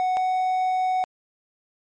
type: tone pair in turn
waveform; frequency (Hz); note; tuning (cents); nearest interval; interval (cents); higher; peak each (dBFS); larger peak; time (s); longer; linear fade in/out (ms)
triangle; 740 / 743.3; F#5 / F#5; 0 / +8; unison; 8; second; -18; neither; 0-0.17 / 0.17-1.04; second; 0
effects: MP3 32 kbps